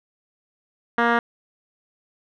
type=tone with low-pass filter; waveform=10% pulse; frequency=235.1 Hz; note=A#3; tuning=15 cents sharp; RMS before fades=-19 dBFS; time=0.98-1.19 s; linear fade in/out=2 ms; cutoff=1900 Hz; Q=2.5; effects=none